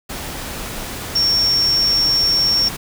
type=tone in noise; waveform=sine; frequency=5490 Hz; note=F8; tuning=31 cents flat; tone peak=-13 dBFS; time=1.15-2.69 s; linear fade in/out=10 ms; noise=pink; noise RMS=-28 dBFS; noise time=0.09-2.77 s; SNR=+12 dB; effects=none